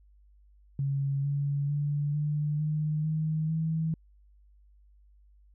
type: tone with pitch steps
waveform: sine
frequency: 138.59 / 141.99 / 145.48 / 149.05 / 152.71 / 156.46 / 160.31 Hz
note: C#3 / C#3 / D3 / D3 / D#3 / D#3 / E3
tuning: 0 / +42 / -16 / +26 / -32 / +10 / -48 cents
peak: -26 dBFS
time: 0.79-3.94 s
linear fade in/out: 2 ms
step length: 450 ms
effects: added 50 Hz sine -56 dBFS peak until 5.54 s